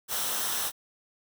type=noise with comb filter; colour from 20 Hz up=white; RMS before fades=-30 dBFS; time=0.08-0.72 s; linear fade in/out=50 ms; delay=0.43 ms; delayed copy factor=-0.5; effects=none